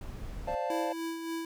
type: noise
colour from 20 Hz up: brown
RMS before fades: -40 dBFS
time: 0.01-0.55 s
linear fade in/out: 2 ms
type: chord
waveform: triangle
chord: D minor seventh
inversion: third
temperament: equal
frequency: 523.3 / 587.3 / 698.5 / 880 Hz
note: C5 / D5 / F5 / A5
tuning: 0 / 0 / 0 / 0 cents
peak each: -34 dBFS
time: 0.47-0.93 s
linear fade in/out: 10 ms
type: tone with tremolo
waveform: square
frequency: 329.6 Hz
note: E4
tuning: in tune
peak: -33 dBFS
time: 0.7-1.45 s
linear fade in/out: 2 ms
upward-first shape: sine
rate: 3.5 Hz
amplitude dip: 45%
effects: none